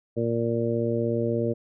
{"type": "harmonic tone", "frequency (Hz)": 116.54, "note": "A#2", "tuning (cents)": 0, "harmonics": [1, 2, 3, 4, 5], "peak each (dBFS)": [-29, -29, -29, -28, -31], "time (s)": [0.16, 1.54], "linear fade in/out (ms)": 20, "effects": []}